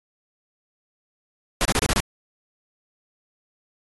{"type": "noise bursts", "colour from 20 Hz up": "pink", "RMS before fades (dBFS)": -20, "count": 6, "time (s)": [1.61, 2.002], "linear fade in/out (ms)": 0, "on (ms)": 42, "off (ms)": 28, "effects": ["AAC 32 kbps"]}